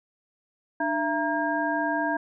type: tone cluster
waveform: sine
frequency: 299.2 / 672 / 938 / 1615 Hz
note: D4 / E5 / A#5 / G#6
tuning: +32 / +33 / +11 / -49 cents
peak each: -29 dBFS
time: 0.8-2.17 s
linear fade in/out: 5 ms
effects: none